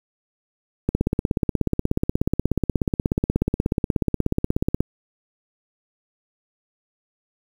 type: click train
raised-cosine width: 3 ms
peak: -6 dBFS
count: 66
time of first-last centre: 0.89-4.806 s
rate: 16.6 Hz
effects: 7-bit